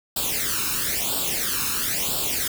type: noise with flanger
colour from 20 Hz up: white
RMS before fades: -25 dBFS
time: 0.16-2.48 s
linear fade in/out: 5 ms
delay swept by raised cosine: 0.24 to 0.77 ms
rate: 1 Hz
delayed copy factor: +0.8
effects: none